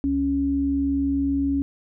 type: tone pair together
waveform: sine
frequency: 69.3 / 277.2 Hz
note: C#2 / C#4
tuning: 0 / 0 cents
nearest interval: 2 octaves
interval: 2400 cents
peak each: -29 / -20 dBFS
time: 0.04-1.62 s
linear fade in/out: 0 ms
effects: none